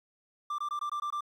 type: tone bursts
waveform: triangle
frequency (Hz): 1181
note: D6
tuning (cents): +9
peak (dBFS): -29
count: 7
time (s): 0.5-1.208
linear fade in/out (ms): 5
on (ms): 84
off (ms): 20
effects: 11-bit